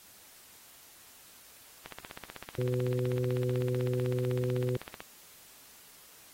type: click train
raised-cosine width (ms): 0.3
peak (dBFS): -25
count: 51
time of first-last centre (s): 1.86-5.005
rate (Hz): 15.9
type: harmonic tone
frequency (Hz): 125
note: B2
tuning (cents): +21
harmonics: 1 / 2 / 3 / 4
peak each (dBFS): -30 / -40 / -33 / -36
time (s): 2.58-4.77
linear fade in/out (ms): 5
effects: white hiss -55 dBFS RMS until 6.33 s + AAC 48 kbps